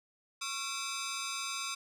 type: ring-modulated tone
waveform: 10% pulse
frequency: 1233 Hz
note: D#6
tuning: 16 cents flat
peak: -24 dBFS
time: 0.41-1.75 s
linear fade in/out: 10 ms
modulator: 131 Hz
effects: resampled to 32000 Hz